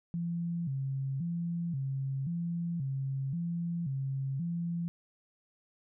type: tone with vibrato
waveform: sine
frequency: 151.9 Hz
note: D#3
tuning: 41 cents flat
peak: -31 dBFS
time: 0.14-4.88 s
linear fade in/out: 0 ms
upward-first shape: square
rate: 0.94 Hz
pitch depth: 200 cents each way
effects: none